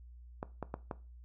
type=clicks; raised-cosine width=1 ms; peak=-23 dBFS; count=4; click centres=0.429 / 0.627 / 0.741 / 0.912 s; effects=noise-tail reverb RT60 0.3 s tail -17 dB re dry + added 60 Hz sine -50 dBFS peak until 1.24 s

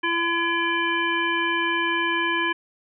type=harmonic tone; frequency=338 Hz; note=E4; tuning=43 cents sharp; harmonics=1 / 3 / 5 / 7 / 9; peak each=-28 / -26 / -25 / -28 / -31 dBFS; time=0.03-2.53 s; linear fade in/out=10 ms; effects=none

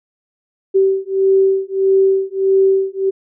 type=beating tone pair; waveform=sine; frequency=385.2 / 386.8 Hz; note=G4 / G4; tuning=-30 / -23 cents; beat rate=1.6 Hz; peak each=-14 dBFS; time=0.74-3.11 s; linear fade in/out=20 ms; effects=none

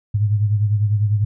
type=beating tone pair; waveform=sine; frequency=103.83 / 113.83 Hz; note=G#2 / A#2; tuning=0 / -41 cents; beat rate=10 Hz; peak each=-15 / -23 dBFS; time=0.14-1.25 s; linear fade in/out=10 ms; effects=none

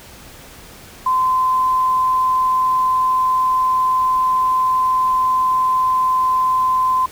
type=tone with quantisation; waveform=sine; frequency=1029 Hz; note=C6; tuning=29 cents flat; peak=-13 dBFS; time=1.06-7.06 s; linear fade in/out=5 ms; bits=7; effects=pink hiss -40 dBFS RMS until 7.11 s

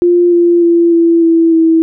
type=tone with pitch steps; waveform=sine; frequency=350 / 345 / 340 / 335.2 / 330.4 / 325.6 Hz; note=F4 / F4 / F4 / E4 / E4 / E4; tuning=+4 / -21 / -46 / +29 / +4 / -21 cents; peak=-5 dBFS; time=0.02-1.82 s; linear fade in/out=0 ms; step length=300 ms; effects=none

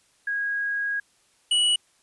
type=tone pair in turn; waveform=sine / square; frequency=1644 / 2936 Hz; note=G#6 / F#7; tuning=-18 / -14 cents; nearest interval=minor seventh; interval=1004 cents; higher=second; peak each=-24 / -19 dBFS; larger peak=second; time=0.27-1 / 1.51-1.76 s; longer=first; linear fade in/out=5 ms; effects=white hiss -63 dBFS RMS until 2.02 s + resampled to 24000 Hz

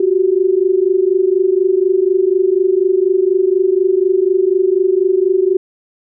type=tone pair together; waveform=sine; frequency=362.8 / 386.9 Hz; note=F#4 / G4; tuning=-34 / -23 cents; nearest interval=minor second; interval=111 cents; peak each=-13 dBFS; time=0-5.57 s; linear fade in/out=5 ms; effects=none

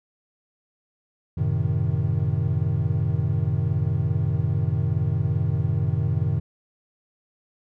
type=chord; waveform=triangle; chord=F# diminished seventh; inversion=none; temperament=equal; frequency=92.5 / 110 / 130.81 / 155.56 Hz; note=F#2 / A2 / C3 / Eb3; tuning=0 / 0 / 0 / 0 cents; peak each=-24 dBFS; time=1.37-6.4 s; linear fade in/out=10 ms; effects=none

